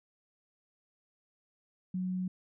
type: tone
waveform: sine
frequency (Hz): 184.1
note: F#3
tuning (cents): -8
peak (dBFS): -31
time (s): 1.94-2.28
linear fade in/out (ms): 5
effects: none